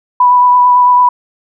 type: tone with vibrato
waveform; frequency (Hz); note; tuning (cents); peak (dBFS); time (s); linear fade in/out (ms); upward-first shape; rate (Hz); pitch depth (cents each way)
sine; 987.8; B5; 0; -4; 0.2-1.09; 5; triangle; 9; 17
effects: none